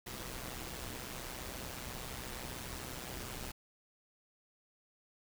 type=noise with amplitude modulation; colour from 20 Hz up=pink; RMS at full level=-41 dBFS; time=0.06-3.52 s; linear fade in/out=10 ms; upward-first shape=sine; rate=126 Hz; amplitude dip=65%; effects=none